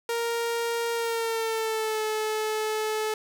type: tone with pitch glide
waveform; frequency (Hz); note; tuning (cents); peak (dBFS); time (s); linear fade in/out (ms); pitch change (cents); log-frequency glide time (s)
sawtooth; 466.2 to 432.5; A#4 to A4; 0 to -30; -22; 0.09-3.14; 2; -130; 0.93-2.03
effects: none